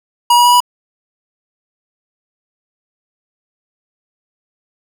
square tone with pitch steps, 960 / 966.1 / 972.3 / 978.5 Hz, B5 / B5 / B5 / B5, -49 / -38 / -27 / -16 cents, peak -7 dBFS, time 0.3-0.604 s, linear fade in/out 5 ms, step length 76 ms, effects none

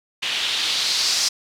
blue noise with low-pass filter sweep, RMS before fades -22 dBFS, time 0.22-1.29 s, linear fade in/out 10 ms, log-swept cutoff 3000 to 5400 Hz, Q 2.6, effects none

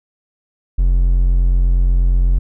triangle tone, 44.2 Hz, F1, 22 cents sharp, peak -8 dBFS, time 0.78-2.39 s, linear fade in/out 10 ms, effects none

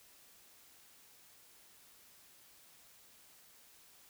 silence, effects white hiss -62 dBFS RMS until 4.09 s

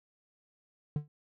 triangle tone with exponential decay, 148.4 Hz, D3, 18 cents sharp, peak -24 dBFS, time 0.96-1.08 s, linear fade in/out 2 ms, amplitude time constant 26 ms, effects none

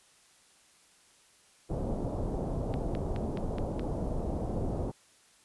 pink low-pass noise, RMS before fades -33 dBFS, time 1.69-4.92 s, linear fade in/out 20 ms, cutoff 720 Hz, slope 24 dB/octave
click train, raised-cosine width 0.3 ms, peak -26 dBFS, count 6, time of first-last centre 2.74-3.795 s, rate 4.74 Hz
effects white hiss -62 dBFS RMS until 5.44 s + resampled to 24000 Hz

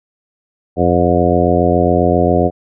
harmonic tone with a mistuned harmonic, 87.4 Hz, F2, 2 cents sharp, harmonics 1 / 2 / 3 / 4 / 5 / 6 / 7 / 8, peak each -18 / -18 / -18 / -18 / -18 / -18 / -18 / -18 dBFS, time 0.76-2.51 s, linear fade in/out 50 ms, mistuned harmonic 8, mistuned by +45 cents, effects none

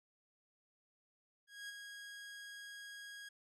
sawtooth tone with ADSR envelope, 1643 Hz, G#6, 19 cents flat, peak -40 dBFS, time 1.47-3.29 s, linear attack 220 ms, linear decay 18 ms, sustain -5 dB, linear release 8 ms, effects low-pass 10000 Hz 12 dB/octave

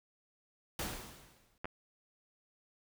pink noise with exponential decay, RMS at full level -36 dBFS, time 0.79-1.58 s, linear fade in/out 2 ms, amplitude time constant 170 ms
clicks, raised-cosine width 0.5 ms, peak -24 dBFS, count 2, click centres 1.645 / 1.655 s
effects none

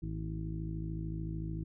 harmonic tone with a mistuned harmonic, 53.5 Hz, A1, 48 cents flat, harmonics 1 / 2 / 3 / 4 / 5 / 6 / 7, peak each -40 / -42 / -39 / -52 / -54 / -44 / -57 dBFS, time 0.02-1.64 s, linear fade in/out 10 ms, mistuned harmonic 4, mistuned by +80 cents, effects none

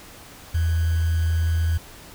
sine tone with sample-and-hold, 82.41 Hz, E2, in tune, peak -18 dBFS, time 0.54-1.78 s, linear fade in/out 10 ms, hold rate 1575 Hz, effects pink hiss -44 dBFS RMS until 2.14 s

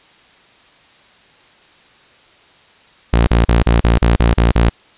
sawtooth tone bursts, 57.7 Hz, A#1, 17 cents flat, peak -5 dBFS, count 9, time 3.13-4.694 s, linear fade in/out 0 ms, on 140 ms, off 38 ms, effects white hiss -48 dBFS RMS until 4.97 s + resampled to 8000 Hz

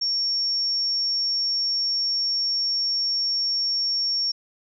sine tone, 5500 Hz, F8, 27 cents flat, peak -21 dBFS, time 0.01-4.32 s, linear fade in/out 10 ms, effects none

